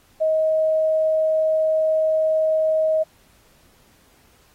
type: tone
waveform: sine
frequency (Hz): 631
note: D#5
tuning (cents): +24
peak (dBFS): -16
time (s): 0.2-3.04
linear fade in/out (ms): 20
effects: pink hiss -57 dBFS RMS until 4.54 s + AAC 48 kbps